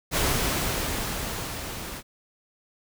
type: noise with level ramp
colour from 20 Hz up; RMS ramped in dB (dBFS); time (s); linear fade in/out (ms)
pink; -23 to -37; 0.11-2.03; 50
effects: none